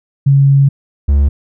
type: tone pair in turn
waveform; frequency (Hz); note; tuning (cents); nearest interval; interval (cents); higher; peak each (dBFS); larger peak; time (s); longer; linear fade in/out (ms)
sine / triangle; 138.59 / 70.67; C#3 / C#2; 0 / +34; octave; 1166; first; -5; neither; 0.26-0.69 / 1.08-1.29; first; 10
effects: none